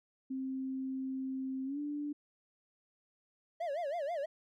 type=tone with pitch glide; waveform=sine; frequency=263.9 to 292.8 Hz; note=C4 to D4; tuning=+15 to -5 cents; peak=-35 dBFS; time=0.3-2.13 s; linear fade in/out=10 ms; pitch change=+180 cents; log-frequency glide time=1.65-1.79 s
type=tone with vibrato; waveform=triangle; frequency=623 Hz; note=D#5; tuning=2 cents sharp; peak=-32 dBFS; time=3.6-4.26 s; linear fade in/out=10 ms; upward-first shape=sine; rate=6.2 Hz; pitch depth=220 cents each way
effects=none